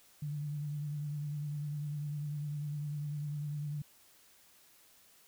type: tone with vibrato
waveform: sine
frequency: 147.3 Hz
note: D3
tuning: 6 cents sharp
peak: -35 dBFS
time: 0.22-3.82 s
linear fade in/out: 5 ms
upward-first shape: sine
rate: 10 Hz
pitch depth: 39 cents each way
effects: white hiss -63 dBFS RMS until 5.27 s